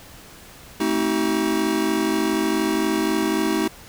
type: chord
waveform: square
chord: A diminished seventh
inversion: none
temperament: just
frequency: 220 / 264 / 316.8 / 380.2 Hz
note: A3 / C4 / Eb4 / Gb4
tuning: 0 / +16 / +31 / +47 cents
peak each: -27 / -29 / -23 / -26 dBFS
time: 0.8-3.68 s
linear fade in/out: 5 ms
effects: pink hiss -44 dBFS RMS until 3.88 s